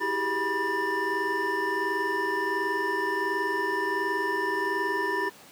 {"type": "tone cluster", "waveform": "triangle", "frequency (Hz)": [326.9, 384.2, 405.6, 975, 1785], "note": ["E4", "G4", "G#4", "B5", "A6"], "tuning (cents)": [-14, -35, -41, -23, 24], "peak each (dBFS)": [-34, -31, -31, -28, -28], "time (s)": [0, 5.3], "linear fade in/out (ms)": 20, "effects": ["pink hiss -50 dBFS RMS until 5.51 s", "high-pass 200 Hz 12 dB/octave"]}